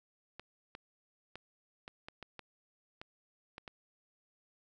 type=clicks; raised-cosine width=0.3 ms; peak=-29 dBFS; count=10; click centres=0.396 / 0.751 / 1.356 / 1.879 / 2.085 / 2.227 / 2.393 / 3.015 / 3.581 / 3.678 s; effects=none